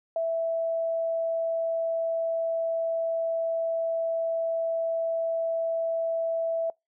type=tone; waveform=sine; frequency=659.3 Hz; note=E5; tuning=in tune; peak=-24 dBFS; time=0.16-6.7 s; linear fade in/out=2 ms; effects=noise-tail reverb RT60 0.2 s tail -26 dB re dry